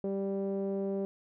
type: tone with low-pass filter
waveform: sawtooth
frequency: 196 Hz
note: G3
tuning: in tune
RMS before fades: -33 dBFS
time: 0.04-1.05 s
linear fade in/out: 0 ms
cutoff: 490 Hz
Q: 5.2
effects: none